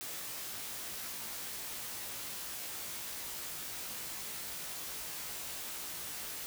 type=noise with comb filter; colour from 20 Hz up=white; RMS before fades=-42 dBFS; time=0.01-6.46 s; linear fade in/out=0 ms; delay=18 ms; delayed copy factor=+0.95; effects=none